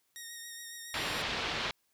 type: tone with vibrato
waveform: 10% pulse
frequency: 1864.7 Hz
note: A#6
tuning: in tune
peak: -34 dBFS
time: 0.16-1.22 s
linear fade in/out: 0 ms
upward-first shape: sine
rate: 7.2 Hz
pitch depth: 24 cents each way
type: low-pass noise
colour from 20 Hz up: white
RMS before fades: -35 dBFS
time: 0.94-1.71 s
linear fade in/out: 2 ms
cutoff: 4000 Hz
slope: 24 dB/octave
effects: white hiss -75 dBFS RMS until 1.93 s